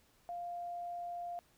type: tone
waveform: sine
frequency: 698.5 Hz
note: F5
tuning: in tune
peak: -39 dBFS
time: 0.29-1.39 s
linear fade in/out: 0 ms
effects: pink hiss -69 dBFS RMS until 1.57 s